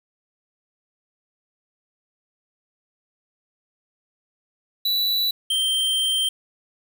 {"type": "tone pair in turn", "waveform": "square", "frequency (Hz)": [3951, 3142], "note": ["B7", "G7"], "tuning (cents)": [0, 3], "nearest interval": "major third", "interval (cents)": 397, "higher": "first", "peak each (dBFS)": -20, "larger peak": "neither", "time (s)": [[4.85, 5.31], [5.5, 6.29]], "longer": "second", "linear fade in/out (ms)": 5, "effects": ["8-bit"]}